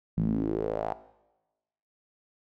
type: tone with band-pass filter sweep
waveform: sawtooth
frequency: 53.9 Hz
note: A1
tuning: 35 cents flat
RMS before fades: -29 dBFS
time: 0.17-0.93 s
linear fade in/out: 5 ms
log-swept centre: 170 to 800 Hz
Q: 4.6
effects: noise-tail reverb RT60 1.0 s tail -17 dB re dry